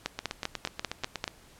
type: two click trains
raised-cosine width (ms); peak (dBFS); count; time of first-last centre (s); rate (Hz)
0.2; -12 / -15; 7 / 10; 0.06-1.241 / 0.19-1.278; 5.08 / 8.27
effects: pink hiss -56 dBFS RMS until 1.59 s + low-pass 12000 Hz 12 dB/octave